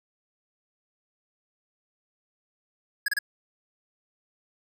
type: tone bursts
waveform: square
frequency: 1670 Hz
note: G#6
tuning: 9 cents sharp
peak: -24 dBFS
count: 3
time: 3.06-3.189 s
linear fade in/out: 5 ms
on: 23 ms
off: 30 ms
effects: none